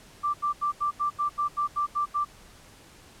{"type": "tone bursts", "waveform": "sine", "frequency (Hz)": 1176, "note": "D6", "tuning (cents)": 2, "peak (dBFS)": -23, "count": 11, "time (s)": [0.23, 2.25], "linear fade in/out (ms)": 20, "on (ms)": 110, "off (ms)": 81, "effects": ["pink hiss -52 dBFS RMS until 3.2 s", "low-pass 11000 Hz 12 dB/octave"]}